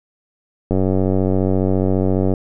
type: click train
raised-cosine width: 2 ms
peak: -5 dBFS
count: 155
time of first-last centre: 0.71-2.338 s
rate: 94.6 Hz
effects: none